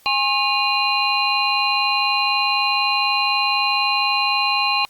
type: tone cluster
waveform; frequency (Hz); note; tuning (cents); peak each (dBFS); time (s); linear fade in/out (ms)
sine; 822 / 1078 / 2468 / 2791 / 4088; G#5 / C#6 / D#7 / F7 / C8; -18 / -49 / -15 / -2 / -41; -23; 0.06-4.85; 0
effects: white hiss -53 dBFS RMS until 4.89 s + Opus 48 kbps